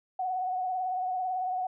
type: tone with vibrato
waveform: sine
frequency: 740 Hz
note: F#5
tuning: in tune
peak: -28 dBFS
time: 0.19-1.67 s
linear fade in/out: 5 ms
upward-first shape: triangle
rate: 18 Hz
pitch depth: 48 cents each way
effects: none